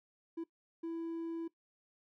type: tone bursts at uneven times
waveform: triangle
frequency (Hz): 331.2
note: E4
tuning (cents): +8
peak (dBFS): -34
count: 2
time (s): 0.37-0.44 / 0.83-1.48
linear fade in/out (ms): 10
effects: noise-tail reverb RT60 0.1 s tail -19 dB re dry + tanh soft clip ceiling -32 dBFS

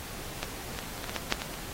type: clicks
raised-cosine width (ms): 0.2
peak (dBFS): -13 / -23 / -16 / -26 / -23 / -18 / -16 / -12 / -6 / -14 / -22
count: 11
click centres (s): 0.43 / 0.749 / 0.789 / 0.828 / 0.979 / 1.042 / 1.095 / 1.163 / 1.324 / 1.419 / 1.54
effects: pink hiss -41 dBFS RMS until 1.73 s + AAC 48 kbps

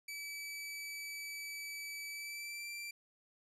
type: tone with pitch glide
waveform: sawtooth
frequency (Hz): 2300 to 2351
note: D7 to D7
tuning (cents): -37 to +1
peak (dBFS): -39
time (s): 0.08-2.91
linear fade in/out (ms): 5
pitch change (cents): +38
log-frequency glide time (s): 2.1-2.69
effects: resampled to 32000 Hz

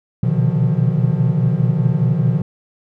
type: tone cluster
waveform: triangle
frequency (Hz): 121.6 / 126.5 / 144.9 / 157.1 / 176.8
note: B2 / B2 / D3 / D#3 / F3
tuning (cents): -26 / +42 / -23 / +17 / +22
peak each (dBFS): -18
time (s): 0.23-2.42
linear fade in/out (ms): 5
effects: none

